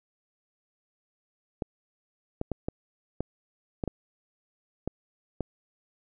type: clicks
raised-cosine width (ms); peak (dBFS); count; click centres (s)
2; -16; 9; 1.622 / 2.414 / 2.517 / 2.685 / 3.206 / 3.838 / 3.877 / 4.876 / 5.407
effects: none